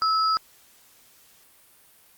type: tone pair together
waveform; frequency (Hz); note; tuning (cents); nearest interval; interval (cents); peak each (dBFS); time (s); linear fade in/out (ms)
sine; 1303 / 4857; E6 / D#8; -20 / -43; octave + major seventh; 2277; -20 / -27; 0.02-0.37; 0
effects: white hiss -56 dBFS RMS until 2.17 s + Opus 48 kbps